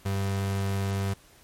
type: tone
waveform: 35% pulse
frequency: 98 Hz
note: G2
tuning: in tune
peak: -24 dBFS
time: 0.05-1.14 s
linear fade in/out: 10 ms
effects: pink hiss -56 dBFS RMS until 1.43 s + MP3 64 kbps